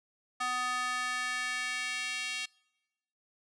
square tone with high-pass filter sweep, 250 Hz, B3, 21 cents sharp, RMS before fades -34 dBFS, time 0.4-2.46 s, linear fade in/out 10 ms, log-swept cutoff 1100 to 2700 Hz, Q 2.2, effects noise-tail reverb RT60 1.0 s tail -26 dB re dry + resampled to 22050 Hz

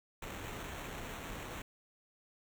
pink noise with sample-and-hold, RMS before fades -44 dBFS, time 0.22-1.62 s, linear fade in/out 5 ms, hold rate 4900 Hz, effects none

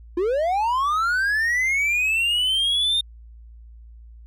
triangle linear sweep, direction up, 332.4 to 3666 Hz, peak -17 dBFS, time 0.17-3.01 s, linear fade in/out 5 ms, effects added 57 Hz sine -41 dBFS peak until 4.26 s

